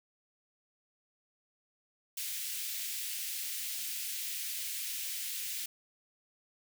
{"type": "high-pass noise", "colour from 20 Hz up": "white", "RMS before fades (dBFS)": -38, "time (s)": [2.17, 5.66], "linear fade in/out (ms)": 5, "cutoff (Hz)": 2100, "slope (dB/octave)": 24, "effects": []}